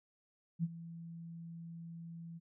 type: tone with ADSR envelope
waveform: sine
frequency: 167.1 Hz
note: E3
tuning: 24 cents sharp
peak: -29 dBFS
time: 0.59-2.4 s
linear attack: 45 ms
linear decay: 38 ms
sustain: -16 dB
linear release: 31 ms
effects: none